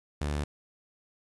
sawtooth tone, 73.42 Hz, D2, in tune, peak -25 dBFS, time 0.21-0.44 s, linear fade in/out 5 ms, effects resampled to 24000 Hz + 9-bit

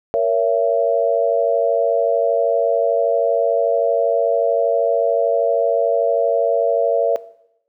sine chord, A# diminished, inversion none, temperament just, 466.2 / 559.4 / 671.3 Hz, A#4 / C#5 / E5, 0 / +16 / +31 cents, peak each -19 dBFS, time 0.14-7.16 s, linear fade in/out 0 ms, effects noise-tail reverb RT60 0.8 s tail -17 dB re dry

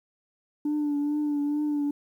sine tone with vibrato, 293.7 Hz, D4, in tune, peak -22 dBFS, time 0.65-1.91 s, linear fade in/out 5 ms, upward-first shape triangle, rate 2.3 Hz, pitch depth 40 cents each way, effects tanh soft clip ceiling -22 dBFS + 10-bit

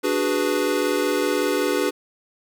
square chord, G# half-diminished seventh, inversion second, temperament equal, 293.7 / 370 / 415.3 / 493.9 Hz, D4 / F#4 / G#4 / B4, 0 / 0 / 0 / 0 cents, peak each -26 dBFS, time 0.03-1.91 s, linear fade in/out 20 ms, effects none

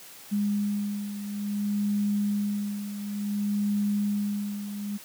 sine beating tone pair, 204.8 / 205.37 Hz, G#3 / G#3, -24 / -19 cents, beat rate 0.57 Hz, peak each -26 / -32 dBFS, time 0.31-4.98 s, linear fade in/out 20 ms, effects white hiss -47 dBFS RMS until 5.04 s + high-pass 100 Hz 12 dB/octave

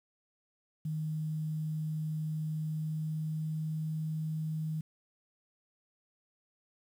sine tone with pitch glide, 155.56 to 156.82 Hz, D#3 to D#3, 0 to +14 cents, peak -32 dBFS, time 0.85-4.81 s, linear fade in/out 5 ms, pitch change +14 cents, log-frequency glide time 2.49-4 s, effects 10-bit

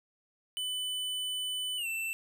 square tone with pitch glide, 3000 to 2673 Hz, F#7 to E7, +23 to +23 cents, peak -33 dBFS, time 0.57-2.13 s, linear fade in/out 0 ms, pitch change -200 cents, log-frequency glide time 1.77-1.87 s, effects none

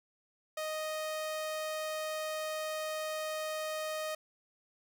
sawtooth tone, 622.3 Hz, D#5, in tune, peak -31 dBFS, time 0.57-4.15 s, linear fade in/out 5 ms, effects none

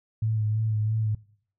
sine tone with vibrato, 108.7 Hz, A2, 21 cents flat, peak -22 dBFS, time 0.22-1.15 s, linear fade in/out 5 ms, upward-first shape sine, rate 3 Hz, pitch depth 31 cents each way, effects noise-tail reverb RT60 0.6 s tail -22 dB re dry

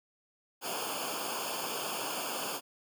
pink noise with comb filter, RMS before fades -36 dBFS, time 0.61-2.61 s, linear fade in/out 50 ms, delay 0.51 ms, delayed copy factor -0.95, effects high-pass 200 Hz 12 dB/octave

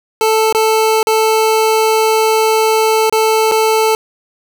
25% pulse tone with dropouts, 440 Hz, A4, in tune, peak -6 dBFS, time 0.21-3.95 s, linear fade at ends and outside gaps 1 ms, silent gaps 0.526-0.548 / 1.029-1.07 / 3.097-3.125 / 3.514-3.519 s, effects 7-bit

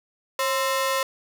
sawtooth ring-modulated tone, 790 Hz, G5, 13 cents sharp, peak -15 dBFS, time 0.39-1.03 s, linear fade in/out 2 ms, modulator 250 Hz, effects none

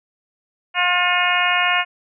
harmonic tone with a mistuned harmonic, 356.4 Hz, F4, 35 cents sharp, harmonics 2 / 3 / 4 / 5 / 6 / 7 / 8, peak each -23 / -23 / -23 / -23 / -23 / -23 / -23 dBFS, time 0.74-1.85 s, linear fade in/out 50 ms, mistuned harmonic 6, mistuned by +23 cents, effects none

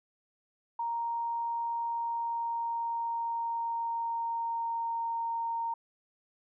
sine tone with pitch glide, 932.3 to 923.2 Hz, A#5 to A#5, 0 to -17 cents, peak -30 dBFS, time 0.79-5.74 s, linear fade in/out 5 ms, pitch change -17 cents, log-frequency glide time 1.78-5.04 s, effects none

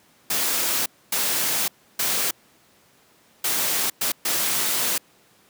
white noise bursts at uneven times, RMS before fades -23 dBFS, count 6, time 0.3-0.86 / 1.12-1.68 / 1.99-2.31 / 3.44-3.9 / 4.01-4.12 / 4.25-4.98 s, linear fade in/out 5 ms, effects pink hiss -57 dBFS RMS until 5.49 s + high-pass 150 Hz 12 dB/octave

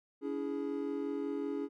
triangle chord, C# minor, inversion none, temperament equal with one note detuned, 284.2 / 329.6 / 415.3 Hz, C#4 / E4 / G#4, +43 / 0 / 0 cents, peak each -35 / -39 / -36 dBFS, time 0.21-1.69 s, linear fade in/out 50 ms, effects none

